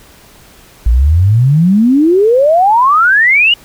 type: exponential sweep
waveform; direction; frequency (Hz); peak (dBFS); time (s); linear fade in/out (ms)
sine; up; 53.8 to 2943; -5; 0.86-3.54; 5
effects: pink hiss -41 dBFS RMS until 3.64 s